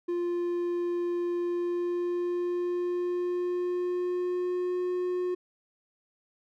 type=tone with pitch glide; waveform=triangle; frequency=349.2 to 360.7 Hz; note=F4 to F#4; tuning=0 to -44 cents; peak=-25 dBFS; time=0.08-5.35 s; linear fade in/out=10 ms; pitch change=+56 cents; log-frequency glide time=1.42-4.84 s; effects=none